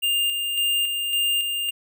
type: tone with tremolo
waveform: square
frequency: 2805 Hz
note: F7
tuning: 7 cents sharp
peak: -20 dBFS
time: 0.02-1.71 s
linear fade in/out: 20 ms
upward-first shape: square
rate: 1.8 Hz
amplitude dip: 40%
effects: none